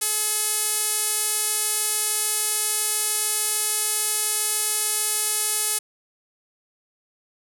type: tone with band-pass filter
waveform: sawtooth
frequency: 426.9 Hz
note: G#4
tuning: 48 cents sharp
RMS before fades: -24 dBFS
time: 0.01-5.79 s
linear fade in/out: 10 ms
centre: 10000 Hz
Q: 2.4
effects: none